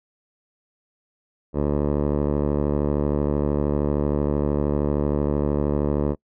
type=tone with low-pass filter; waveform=10% pulse; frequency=73 Hz; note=D2; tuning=10 cents flat; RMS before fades=-22 dBFS; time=1.53-6.16 s; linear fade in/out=50 ms; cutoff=650 Hz; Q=1.6; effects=noise-tail reverb RT60 0.1 s tail -26 dB re dry